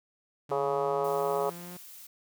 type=exponential sweep; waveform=sawtooth; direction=up; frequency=145.5 to 179.3 Hz; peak=-38 dBFS; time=0.49-1.77 s; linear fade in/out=5 ms
type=harmonic tone; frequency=139.6 Hz; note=C#3; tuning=13 cents sharp; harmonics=3 / 4 / 5 / 6 / 7 / 8 / 9; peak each=-30 / -32 / -34 / -36 / -37 / -38 / -39 dBFS; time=0.51-1.5 s; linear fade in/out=5 ms
type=noise; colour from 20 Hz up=blue; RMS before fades=-48 dBFS; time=1.04-2.07 s; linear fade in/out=5 ms
effects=none